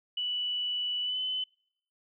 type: tone with pitch glide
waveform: sine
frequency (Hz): 2960 to 3026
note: F#7 to F#7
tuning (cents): 0 to +38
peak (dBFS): -29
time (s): 0.17-1.44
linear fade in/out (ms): 5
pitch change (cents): +38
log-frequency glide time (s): 1.02-1.19
effects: noise-tail reverb RT60 0.7 s tail -25 dB re dry